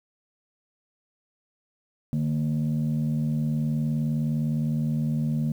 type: tone pair together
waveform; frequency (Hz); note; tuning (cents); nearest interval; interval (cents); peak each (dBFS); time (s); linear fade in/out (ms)
sine; 150 / 229.5; D3 / A#3; +37 / -27; perfect fifth; 736; -23 / -25; 2.13-5.52; 0
effects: tanh soft clip ceiling -19 dBFS + 9-bit